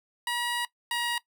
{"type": "tone pair in turn", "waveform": "15% pulse", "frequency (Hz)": [960, 952.3], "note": ["B5", "A#5"], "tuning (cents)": [-49, 37], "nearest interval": "unison", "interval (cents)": 14, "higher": "first", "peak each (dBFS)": -21, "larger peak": "neither", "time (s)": [[0.27, 0.65], [0.91, 1.18]], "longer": "first", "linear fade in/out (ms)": 2, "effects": ["noise-tail reverb RT60 0.1 s tail -19 dB re dry"]}